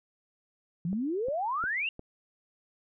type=exponential sweep; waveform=sine; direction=up; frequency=160.5 to 2857 Hz; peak=-28 dBFS; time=0.85-1.89 s; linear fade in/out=2 ms
type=click train; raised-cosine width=2 ms; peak=-29 dBFS; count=4; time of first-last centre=0.93-1.994 s; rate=2.82 Hz
effects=none